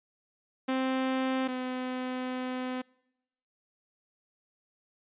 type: tone pair in turn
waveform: sawtooth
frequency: 261.6 / 254.6 Hz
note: C4 / C4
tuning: 0 / -47 cents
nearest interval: unison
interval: 47 cents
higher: first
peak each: -23 / -28 dBFS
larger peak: first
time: 0.68-1.48 / 1.48-2.82 s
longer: second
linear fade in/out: 10 ms
effects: noise-tail reverb RT60 0.9 s tail -26 dB re dry + resampled to 8000 Hz